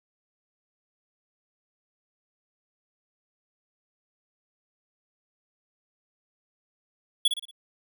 square tone with echo, 3382 Hz, G#7, 31 cents sharp, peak -18 dBFS, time 7.25-7.28 s, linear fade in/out 5 ms, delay 58 ms, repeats 4, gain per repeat -7 dB, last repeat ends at 7.512 s, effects none

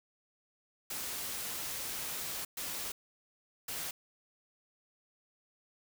white noise bursts at uneven times, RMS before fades -39 dBFS, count 3, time 0.9-2.45 / 2.57-2.92 / 3.68-3.91 s, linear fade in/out 5 ms, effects none

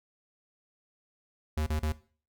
square tone bursts, 77 Hz, D#2, 17 cents flat, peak -28 dBFS, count 3, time 1.57-1.922 s, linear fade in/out 5 ms, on 94 ms, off 35 ms, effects noise-tail reverb RT60 0.4 s tail -17 dB re dry

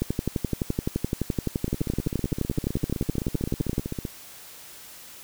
two click trains, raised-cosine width 3 ms, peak -11 / -16 dBFS, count 45 / 38, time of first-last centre 0.02-3.781 / 1.68-4.052 s, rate 11.7 / 15.6 Hz, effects white hiss -45 dBFS RMS until 5.23 s

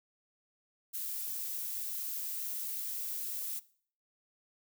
violet noise, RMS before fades -38 dBFS, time 0.93-3.6 s, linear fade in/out 20 ms, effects noise-tail reverb RT60 0.5 s tail -19 dB re dry

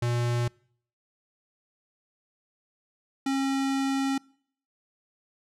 square tone pair in turn, 120 / 271.1 Hz, B2 / C#4, -49 / -38 cents, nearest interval octave + major second, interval 1411 cents, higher second, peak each -25 dBFS, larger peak neither, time 0.02-0.48 / 3.26-4.18 s, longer second, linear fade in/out 5 ms, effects noise-tail reverb RT60 0.6 s tail -26 dB re dry + low-pass 9000 Hz 12 dB/octave

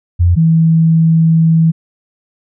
sine tone pair in turn, 87.31 / 162.74 Hz, F2 / E3, 0 / -22 cents, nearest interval major seventh, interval 1078 cents, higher second, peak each -6 dBFS, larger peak neither, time 0.19-0.36 / 0.36-1.72 s, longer second, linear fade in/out 20 ms, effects none

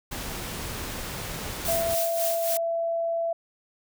pink noise, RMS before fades -34 dBFS, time 0.11-1.95 s, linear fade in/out 10 ms
blue noise with tremolo, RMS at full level -28 dBFS, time 1.65-2.57 s, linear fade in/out 0 ms, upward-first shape sine, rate 3.7 Hz, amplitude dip 65%
sine tone, 669 Hz, E5, 25 cents sharp, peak -24 dBFS, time 1.68-3.33 s, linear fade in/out 5 ms
effects none

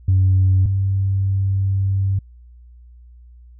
sine tone pair in turn, 94.3 / 97.06 Hz, F#2 / G2, +33 / -17 cents, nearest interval unison, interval 50 cents, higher second, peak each -10 / -15 dBFS, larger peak first, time 0.08-0.66 / 0.66-2.19 s, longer second, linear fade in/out 5 ms, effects tanh soft clip ceiling -8 dBFS + added 60 Hz sine -41 dBFS peak until 3.59 s

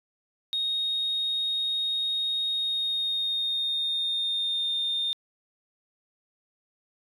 sine tone with pitch glide, 3729 to 3635 Hz, A#7 to A#7, 0 to -44 cents, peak -24 dBFS, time 0.53-5.13 s, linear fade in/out 0 ms, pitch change -44 cents, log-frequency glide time 2.5-4.75 s, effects tanh soft clip ceiling -21 dBFS + 11-bit

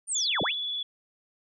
sine linear two-way sweep, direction down then up, 9397 to 98 to 4008 Hz, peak -26 dBFS, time 0.07-0.55 s, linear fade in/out 50 ms, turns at 0.42 s
sine tone with vibrato, 3423 Hz, A7, 48 cents flat, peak -29 dBFS, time 0.15-0.83 s, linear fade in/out 5 ms, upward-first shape square, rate 19 Hz, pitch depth 17 cents each way
effects none

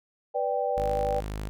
sine chord, G major, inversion first, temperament equal, 493.9 / 587.3 / 784 Hz, B4 / D5 / G5, 0 / 0 / 0 cents, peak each -29 dBFS, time 0.34-1.21 s, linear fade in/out 20 ms
sawtooth tone, 51.91 Hz, G#1, in tune, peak -28 dBFS, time 0.77-1.49 s, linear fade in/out 0 ms
effects none

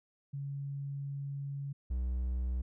sine / triangle tone pair in turn, 140 / 62.36 Hz, C#3 / B1, +18 / +17 cents, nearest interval octave + major second, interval 1401 cents, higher first, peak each -36 / -29 dBFS, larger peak second, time 0.33-1.73 / 1.9-2.62 s, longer first, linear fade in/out 10 ms, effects none

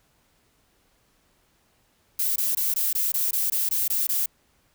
violet noise bursts, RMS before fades -24 dBFS, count 11, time 2.19-4.26 s, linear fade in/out 5 ms, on 170 ms, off 20 ms, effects pink hiss -65 dBFS RMS until 4.74 s

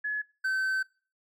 sine / triangle tone pair in turn, 1700 / 1537.2 Hz, G#6 / G6, +40 / -34 cents, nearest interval major second, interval 174 cents, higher first, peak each -28 / -24 dBFS, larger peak second, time 0.04-0.22 / 0.44-0.83 s, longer second, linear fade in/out 10 ms, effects noise-tail reverb RT60 0.4 s tail -23 dB re dry

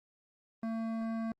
sine tone with hard clipping, 225.5 Hz, A3, 43 cents sharp, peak -35 dBFS, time 0.63-1.32 s, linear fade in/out 2 ms, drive 13 dB, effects Opus 24 kbps

